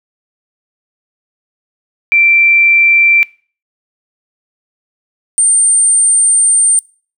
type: tone pair in turn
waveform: sine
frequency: 2349 / 8885 Hz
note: D7 / C#9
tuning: 0 / +3 cents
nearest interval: octave + major seventh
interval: 2303 cents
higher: second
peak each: -6 dBFS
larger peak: neither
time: 2.12-3.23 / 5.38-6.79 s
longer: second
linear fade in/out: 0 ms
effects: noise-tail reverb RT60 0.4 s tail -22 dB re dry